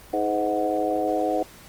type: harmonic tone with a mistuned harmonic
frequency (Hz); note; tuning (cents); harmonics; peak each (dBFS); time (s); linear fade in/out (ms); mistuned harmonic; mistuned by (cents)
105.2; G#2; +23; 3 / 4 / 5 / 6 / 7; -27 / -30 / -27 / -29 / -26; 0.13-1.43; 5; 5; -40
effects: pink hiss -47 dBFS RMS until 1.68 s + Opus 24 kbps